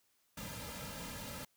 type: noise with comb filter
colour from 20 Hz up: pink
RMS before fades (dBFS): -45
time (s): 0.37-1.45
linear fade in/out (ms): 5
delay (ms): 2.7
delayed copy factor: -0.9
effects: white hiss -75 dBFS RMS until 1.56 s